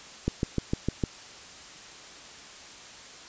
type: click train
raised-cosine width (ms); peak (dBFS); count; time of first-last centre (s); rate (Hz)
3; -12; 6; 0.28-1.038; 6.6
effects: white hiss -46 dBFS RMS until 3.28 s + resampled to 16000 Hz